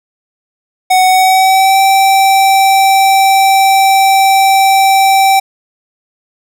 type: tone with pitch glide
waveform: square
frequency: 744 to 776.5 Hz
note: F#5 to G5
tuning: +9 to -17 cents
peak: -6 dBFS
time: 0.9-5.4 s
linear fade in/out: 10 ms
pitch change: +74 cents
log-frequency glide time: 1.06-1.8 s
effects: none